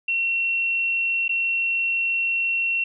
sine tone with dropouts, 2723 Hz, F7, 44 cents flat, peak -20 dBFS, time 0.08-2.84 s, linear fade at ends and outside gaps 5 ms, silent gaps 1.281-1.292 s, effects none

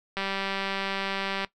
click train, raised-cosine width 0.3 ms, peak -14 dBFS, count 250, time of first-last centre 0.17-1.447 s, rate 195 Hz, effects noise-tail reverb RT60 0.1 s tail -18 dB re dry

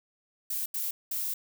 violet noise bursts at uneven times, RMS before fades -32 dBFS, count 3, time 0.5-0.66 / 0.74-0.91 / 1.11-1.34 s, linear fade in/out 5 ms, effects none

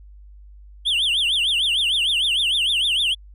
triangle tone with vibrato, 3151 Hz, G7, 8 cents sharp, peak -16 dBFS, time 0.85-3.15 s, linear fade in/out 20 ms, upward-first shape triangle, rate 6.6 Hz, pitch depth 280 cents each way, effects added 50 Hz sine -41 dBFS peak until 3.34 s + resampled to 32000 Hz

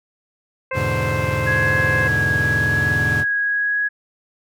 harmonic tone, 523.3 Hz, C5, in tune, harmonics 1 / 2 / 3 / 4 / 5, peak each -25 / -28 / -30 / -29 / -33 dBFS, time 0.71-2.08 s, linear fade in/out 5 ms
40% pulse chord, E dominant seventh, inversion none, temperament equal, 82.41 / 103.83 / 123.47 / 146.83 Hz, E2 / G#2 / B2 / D3, 0 / 0 / 0 / 0 cents, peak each -27 / -24 / -26 / -25 dBFS, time 0.73-3.25 s, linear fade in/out 50 ms
sine tone with vibrato, 1661.2 Hz, G#6, in tune, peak -17 dBFS, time 1.46-3.89 s, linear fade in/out 20 ms, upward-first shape triangle, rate 0.92 Hz, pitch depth 10 cents each way
effects none

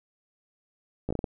slowing click train, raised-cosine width 2 ms, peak -16 dBFS, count 6, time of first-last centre 1.09-1.242 s, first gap 15 ms, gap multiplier 1.36, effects none

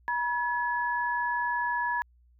sine tone pair together, 964.6 / 1699 Hz, B5 / G#6, -41 / +39 cents, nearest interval minor seventh, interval 980 cents, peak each -28 / -30 dBFS, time 0.08-2.02 s, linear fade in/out 0 ms, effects added 60 Hz sine -58 dBFS peak until 2.39 s

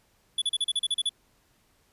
square tone bursts, 3435 Hz, A7, 42 cents flat, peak -24 dBFS, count 10, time 0.38-1.093 s, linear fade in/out 5 ms, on 38 ms, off 37 ms, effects pink hiss -66 dBFS RMS until 1.92 s + resampled to 32000 Hz

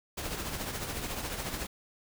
pink noise with tremolo, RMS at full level -34 dBFS, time 0.17-1.67 s, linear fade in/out 10 ms, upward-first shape triangle, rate 14 Hz, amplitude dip 55%, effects none

